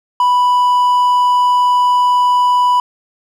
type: tone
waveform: triangle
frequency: 987.8 Hz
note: B5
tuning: in tune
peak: -7 dBFS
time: 0.2-2.8 s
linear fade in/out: 2 ms
effects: none